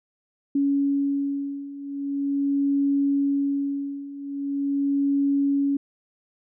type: beating tone pair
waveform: sine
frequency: 279.8 / 280.22 Hz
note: C#4 / C#4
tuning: +16 / +19 cents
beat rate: 0.42 Hz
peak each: -26 / -23 dBFS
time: 0.55-5.77 s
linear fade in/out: 5 ms
effects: none